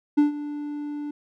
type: tone with ADSR envelope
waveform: triangle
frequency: 293.7 Hz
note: D4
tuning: in tune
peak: -11 dBFS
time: 0.17-1.11 s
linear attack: 15 ms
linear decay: 130 ms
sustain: -16 dB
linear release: 5 ms
effects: none